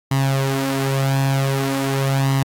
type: tone with flanger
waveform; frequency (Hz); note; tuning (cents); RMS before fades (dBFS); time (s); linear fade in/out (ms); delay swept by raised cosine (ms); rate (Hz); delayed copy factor
sawtooth; 135.9; C#3; -34; -19; 0.11-2.43; 5; 1 to 6.2; 0.45; +0.65
effects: AAC 64 kbps